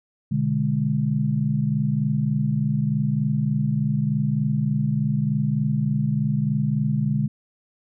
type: chord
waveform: sine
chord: G# diminished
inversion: first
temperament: equal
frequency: 123.47 / 146.83 / 207.7 Hz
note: B2 / D3 / G#3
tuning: 0 / 0 / 0 cents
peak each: -26 / -22 / -24 dBFS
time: 0.31-7.28 s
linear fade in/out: 10 ms
effects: none